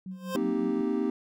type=tone with tremolo; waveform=sine; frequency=187.1 Hz; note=F#3; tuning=20 cents sharp; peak=-34 dBFS; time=0.06-0.81 s; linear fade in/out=2 ms; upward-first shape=sine; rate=5.5 Hz; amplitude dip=70%
type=tone with exponential growth; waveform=25% pulse; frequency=523.3 Hz; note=C5; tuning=in tune; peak=-24 dBFS; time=0.11-0.36 s; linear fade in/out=1 ms; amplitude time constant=53 ms
type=chord; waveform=triangle; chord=C minor seventh; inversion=third; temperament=equal; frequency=233.1 / 261.6 / 311.1 / 392 Hz; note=Bb3 / C4 / Eb4 / G4; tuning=0 / 0 / 0 / 0 cents; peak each=-29 dBFS; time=0.35-1.1 s; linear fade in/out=2 ms
effects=none